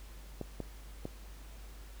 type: clicks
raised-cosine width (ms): 2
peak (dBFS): -24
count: 3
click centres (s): 0.413 / 0.603 / 1.054
effects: added 50 Hz sine -47 dBFS peak until 2 s + pink hiss -57 dBFS RMS until 2 s